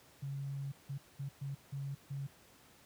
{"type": "tone bursts at uneven times", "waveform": "sine", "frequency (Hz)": 138.59, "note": "C#3", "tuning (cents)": 0, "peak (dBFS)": -37, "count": 6, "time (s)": [[0.22, 0.72], [0.89, 0.98], [1.19, 1.29], [1.41, 1.55], [1.72, 1.95], [2.1, 2.27]], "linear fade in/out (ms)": 10, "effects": ["pink hiss -62 dBFS RMS until 2.85 s", "high-pass 80 Hz 12 dB/octave"]}